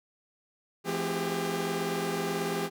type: tone cluster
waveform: sawtooth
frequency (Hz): 169.3 / 215.1 / 260.7 / 383.6 / 402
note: E3 / A3 / C4 / G4 / G4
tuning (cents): +46 / -39 / -6 / -37 / +44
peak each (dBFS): -31 / -35 / -35 / -35 / -28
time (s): 0.84-2.7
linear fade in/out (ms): 50
effects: none